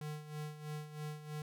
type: tone with tremolo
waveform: square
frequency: 151.2 Hz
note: D#3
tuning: 49 cents flat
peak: -40 dBFS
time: 0.01-1.42 s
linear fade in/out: 2 ms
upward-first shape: sine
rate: 3.1 Hz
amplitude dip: 70%
effects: none